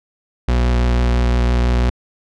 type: tone with vibrato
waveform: 40% pulse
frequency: 60.5 Hz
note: B1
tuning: 35 cents flat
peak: -12 dBFS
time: 0.48-1.9 s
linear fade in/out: 5 ms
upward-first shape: sine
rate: 6 Hz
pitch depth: 13 cents each way
effects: low-pass 5000 Hz 12 dB/octave